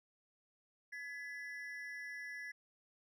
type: ring-modulated tone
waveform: triangle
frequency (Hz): 1846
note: A#6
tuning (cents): -17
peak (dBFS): -39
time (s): 0.92-2.52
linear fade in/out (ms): 10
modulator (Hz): 150
effects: none